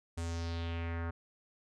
square tone with low-pass filter sweep, 83.9 Hz, E2, 31 cents sharp, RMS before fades -37 dBFS, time 0.17-1.11 s, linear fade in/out 10 ms, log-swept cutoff 8700 to 1400 Hz, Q 2.6, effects none

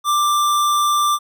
square tone, 1181 Hz, D6, 9 cents sharp, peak -15 dBFS, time 0.04-1.19 s, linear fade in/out 50 ms, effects none

